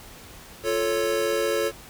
square chord, F augmented, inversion none, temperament equal, 349.2 / 440 / 554.4 Hz, F4 / A4 / C#5, 0 / 0 / 0 cents, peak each -30 / -26 / -27 dBFS, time 0.63-1.72 s, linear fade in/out 50 ms, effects pink hiss -45 dBFS RMS until 1.89 s

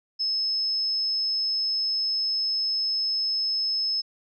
sine tone, 5200 Hz, E8, 24 cents flat, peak -23 dBFS, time 0.19-4.02 s, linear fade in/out 20 ms, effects none

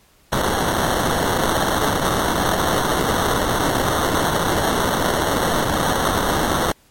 violet noise with sample-and-hold, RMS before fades -19 dBFS, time 0.32-6.72 s, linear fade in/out 5 ms, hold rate 2450 Hz, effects pink hiss -55 dBFS RMS until 6.9 s + MP3 64 kbps

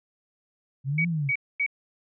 sine exponential two-way sweep, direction up then down, 130 to 174.9 to 130 Hz, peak -24 dBFS, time 0.84-1.32 s, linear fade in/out 50 ms, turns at 1.07 s
sine tone bursts, 2260 Hz, C#7, 33 cents sharp, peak -22 dBFS, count 3, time 0.98-1.664 s, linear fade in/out 5 ms, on 68 ms, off 240 ms
effects none

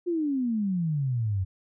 sine exponential sweep, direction down, 360 to 90.9 Hz, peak -24 dBFS, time 0.06-1.45 s, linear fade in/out 20 ms, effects none

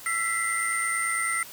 sine tone cluster, 1338 / 1964 / 2073 / 8870 Hz, E6 / B6 / C7 / C#9, +25 / -10 / -17 / 0 cents, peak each -29 dBFS, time 0.06-1.43 s, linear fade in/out 2 ms, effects tanh soft clip ceiling -18 dBFS + white hiss -44 dBFS RMS until 1.52 s

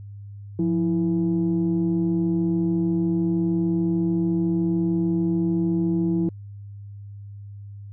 sine tone pair together, 174.61 / 328.8 Hz, F3 / E4, 0 / -4 cents, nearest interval major seventh, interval 1096 cents, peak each -21 dBFS, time 0.59-6.29 s, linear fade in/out 2 ms, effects tanh soft clip ceiling -14 dBFS + added 101 Hz sine -36 dBFS peak until 7.92 s

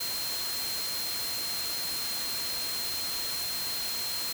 sine tone in noise, 4186 Hz, C8, in tune, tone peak -33 dBFS, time 0-4.33 s, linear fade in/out 10 ms, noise white, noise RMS -35 dBFS, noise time 0-4.33 s, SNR -1 dB, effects none

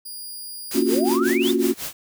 10% pulse tone, 4848 Hz, D#8, 46 cents flat, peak -26 dBFS, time 0.05-1.17 s, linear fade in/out 10 ms
white noise with tremolo, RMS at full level -29 dBFS, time 0.71-1.93 s, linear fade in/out 2 ms, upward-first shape sine, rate 5.5 Hz, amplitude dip 90%
sine chord, Gb major seventh, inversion first, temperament equal, 233.1 / 277.2 / 349.2 / 370 Hz, Bb3 / Db4 / F4 / Gb4, 0 / 0 / 0 / 0 cents, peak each -24 / -23 / -23 / -22 dBFS, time 0.74-1.74 s, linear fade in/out 20 ms
sine exponential sweep, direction up, 277.2 to 3729 Hz, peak -25 dBFS, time 0.78-1.51 s, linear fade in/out 2 ms
effects none

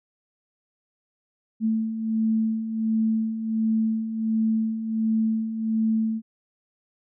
sine beating tone pair, 220.4 / 221.8 Hz, A3 / A3, +3 / +14 cents, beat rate 1.4 Hz, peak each -29 / -22 dBFS, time 1.6-6.22 s, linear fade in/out 50 ms, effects none

